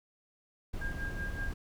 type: noise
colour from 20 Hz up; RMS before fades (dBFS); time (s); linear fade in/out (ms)
brown; -37; 0.73-1.54; 10
type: tone with tremolo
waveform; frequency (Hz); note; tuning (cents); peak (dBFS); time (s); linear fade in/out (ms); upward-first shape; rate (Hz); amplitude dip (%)
sine; 1612; G6; +48; -36; 0.81-1.52; 5; sine; 5.3; 80
effects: none